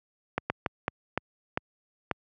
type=slowing click train; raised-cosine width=0.5 ms; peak=-11 dBFS; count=7; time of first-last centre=0.38-2.113 s; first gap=120 ms; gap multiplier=1.35; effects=high-pass 80 Hz 12 dB/octave